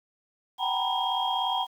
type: tone cluster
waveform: sine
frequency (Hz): 756 / 793 / 927 / 990 / 3242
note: F#5 / G5 / A#5 / B5 / G#7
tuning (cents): +37 / +20 / -10 / +4 / -42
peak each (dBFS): -30 / -33 / -31 / -31 / -30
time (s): 0.58-1.67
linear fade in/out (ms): 50
effects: tanh soft clip ceiling -14 dBFS + 9-bit